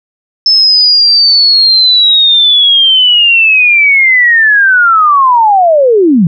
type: linear sweep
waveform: sine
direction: down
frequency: 5274 to 152.7 Hz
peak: -3 dBFS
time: 0.46-6.27 s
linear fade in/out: 2 ms
effects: none